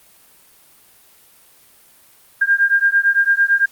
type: beating tone pair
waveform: sine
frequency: 1601 / 1609.9 Hz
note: G6 / G6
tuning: +36 / +46 cents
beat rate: 8.9 Hz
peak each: -15 dBFS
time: 2.41-3.66 s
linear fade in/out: 10 ms
effects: white hiss -50 dBFS RMS until 3.71 s + Opus 32 kbps